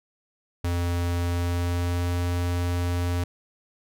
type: tone with pitch glide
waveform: square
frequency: 86.9 to 87.86 Hz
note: F2 to F2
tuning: -8 to +11 cents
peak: -24 dBFS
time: 0.64-3.24 s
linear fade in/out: 5 ms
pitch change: +19 cents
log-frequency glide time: 1.25-2.16 s
effects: none